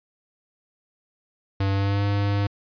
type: tone with pitch glide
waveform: square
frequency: 98 to 101.1 Hz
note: G2 to G#2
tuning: 0 to -46 cents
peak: -21 dBFS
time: 1.6-2.47 s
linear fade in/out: 5 ms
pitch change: +54 cents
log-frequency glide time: 1.71-2.04 s
effects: resampled to 11025 Hz